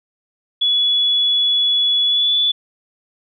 sine tone with pitch glide, 3400 to 3455 Hz, G#7 to A7, +40 to -32 cents, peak -13 dBFS, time 0.61-2.52 s, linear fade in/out 10 ms, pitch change +28 cents, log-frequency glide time 2.04-2.35 s, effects none

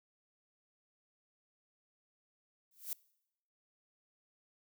violet noise with exponential growth, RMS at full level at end -35 dBFS, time 2.71-2.93 s, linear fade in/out 2 ms, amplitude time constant 46 ms, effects noise-tail reverb RT60 0.8 s tail -23 dB re dry

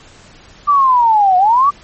sine linear two-way sweep, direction down then up, 1183 to 717 to 1183 Hz, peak -7 dBFS, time 0.67-1.71 s, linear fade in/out 20 ms, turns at 1.37 s, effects pink hiss -42 dBFS RMS until 1.83 s + MP3 32 kbps

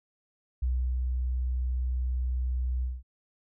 sine tone with ADSR envelope, 62.7 Hz, B1, 27 cents sharp, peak -24 dBFS, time 0.62-3.03 s, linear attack 8 ms, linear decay 330 ms, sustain -2 dB, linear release 200 ms, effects none

